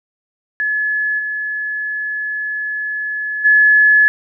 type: tone with level steps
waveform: sine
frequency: 1709 Hz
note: G#6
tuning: 49 cents sharp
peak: -15 / -19 / -7 dBFS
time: 0.6-4.08 s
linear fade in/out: 0 ms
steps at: 1.18 / 3.44 s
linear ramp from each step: 20 ms
effects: none